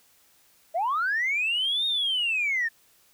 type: linear two-way sweep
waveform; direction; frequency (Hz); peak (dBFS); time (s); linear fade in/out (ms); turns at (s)
sine; up then down; 618 to 3729 to 1769; -22; 0.74-2.69; 20; 1.86
effects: tanh soft clip ceiling -19 dBFS + white hiss -61 dBFS RMS until 3.13 s